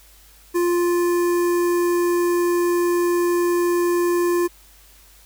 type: tone with notch filter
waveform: square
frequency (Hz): 349.2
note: F4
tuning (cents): 0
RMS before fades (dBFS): -19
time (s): 0.54-4.48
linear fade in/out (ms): 20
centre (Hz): 3500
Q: 0.63
effects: added 50 Hz sine -51 dBFS peak until 5.25 s + white hiss -51 dBFS RMS until 5.25 s